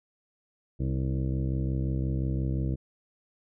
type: harmonic tone with a mistuned harmonic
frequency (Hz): 65.7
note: C2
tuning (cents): +8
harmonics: 1 / 2 / 3 / 4 / 5 / 6 / 7 / 8 / 9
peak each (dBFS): -30 / -29 / -36 / -40 / -37 / -50 / -45 / -49 / -52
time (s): 0.79-2.76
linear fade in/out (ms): 20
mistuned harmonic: 5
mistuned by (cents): -22
effects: none